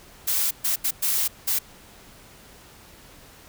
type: noise bursts at uneven times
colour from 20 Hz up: blue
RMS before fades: -23 dBFS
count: 5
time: 0.27-0.51 / 0.64-0.76 / 0.84-0.91 / 1.02-1.28 / 1.47-1.59 s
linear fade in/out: 10 ms
effects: pink hiss -49 dBFS RMS until 3.48 s